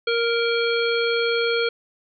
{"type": "harmonic tone with a mistuned harmonic", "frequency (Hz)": 466.2, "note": "A#4", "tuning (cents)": 0, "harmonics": [1, 3, 5, 7, 9], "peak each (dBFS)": [-21, -26, -28, -29, -31], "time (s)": [0.07, 1.69], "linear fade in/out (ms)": 5, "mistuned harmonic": 9, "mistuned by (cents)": 44, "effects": []}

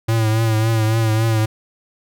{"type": "tone with vibrato", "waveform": "square", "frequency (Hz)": 111.3, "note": "A2", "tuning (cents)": 20, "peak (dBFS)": -15, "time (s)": [0.08, 1.46], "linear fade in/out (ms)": 10, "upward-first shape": "triangle", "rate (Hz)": 3.6, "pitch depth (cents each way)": 52, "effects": []}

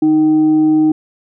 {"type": "tone with frequency modulation", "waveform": "sine", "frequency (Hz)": 311, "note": "D#4", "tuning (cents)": -1, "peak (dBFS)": -8, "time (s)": [0.02, 0.92], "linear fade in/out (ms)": 5, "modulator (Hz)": 462, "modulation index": 0.21, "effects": []}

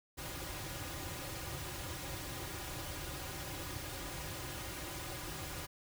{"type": "noise with comb filter", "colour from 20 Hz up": "pink", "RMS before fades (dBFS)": -43, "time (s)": [0.17, 5.67], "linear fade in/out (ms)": 20, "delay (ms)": 4.5, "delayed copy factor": -0.8, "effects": []}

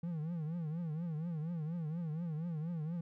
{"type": "tone with vibrato", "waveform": "triangle", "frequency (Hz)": 162.7, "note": "E3", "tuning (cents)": -22, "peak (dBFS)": -34, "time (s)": [0.03, 3.01], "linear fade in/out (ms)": 5, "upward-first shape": "triangle", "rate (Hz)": 4.2, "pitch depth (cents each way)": 160, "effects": []}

